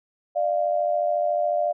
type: tone pair together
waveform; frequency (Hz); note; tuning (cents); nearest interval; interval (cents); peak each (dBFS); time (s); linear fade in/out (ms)
sine; 599 / 693; D5 / F5; +34 / -14; minor third; 252; -23; 0.35-1.73; 20
effects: none